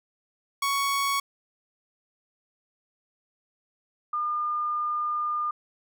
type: tone pair in turn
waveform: sawtooth / sine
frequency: 1114 / 1209.3 Hz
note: C#6 / D#6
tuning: +8 / -50 cents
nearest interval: minor second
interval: 142 cents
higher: second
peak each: -20 / -25 dBFS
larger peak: first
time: 0.62-1.2 / 4.13-5.51 s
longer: second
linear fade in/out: 5 ms
effects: none